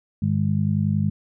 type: harmonic tone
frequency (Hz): 50.8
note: G#1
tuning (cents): -38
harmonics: 2 / 3 / 4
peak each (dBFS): -23 / -23 / -23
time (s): 0.22-1.1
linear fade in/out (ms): 5
effects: none